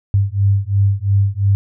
sine beating tone pair, 98 / 100.9 Hz, G2 / G#2, 0 / -49 cents, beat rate 2.9 Hz, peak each -15 dBFS, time 0.14-1.55 s, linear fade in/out 0 ms, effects none

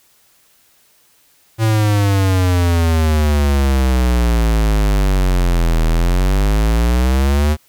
square exponential two-way sweep, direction down then up, 112.7 to 40 to 77 Hz, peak -12 dBFS, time 1.58-7.57 s, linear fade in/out 50 ms, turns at 5.85 s, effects white hiss -54 dBFS RMS until 7.68 s

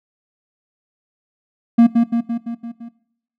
triangle tone with echo, 233.1 Hz, A#3, in tune, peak -4 dBFS, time 1.78-1.87 s, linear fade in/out 10 ms, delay 170 ms, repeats 6, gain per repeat -4 dB, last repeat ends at 2.89 s, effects noise-tail reverb RT60 0.7 s tail -19 dB re dry

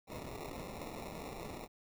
blue noise with sample-and-hold, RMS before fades -45 dBFS, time 0.07-1.68 s, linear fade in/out 50 ms, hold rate 1575 Hz, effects none

